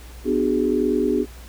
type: chord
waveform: sine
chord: G# half-diminished seventh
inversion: first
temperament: just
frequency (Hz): 249.2 / 299 / 373.8 / 415.3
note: B3 / D4 / F#4 / G#4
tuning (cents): +16 / +31 / +18 / 0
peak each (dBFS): -23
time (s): 0.24-1.26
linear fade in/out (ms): 50
effects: added 60 Hz sine -38 dBFS peak until 1.48 s + pink hiss -46 dBFS RMS until 1.48 s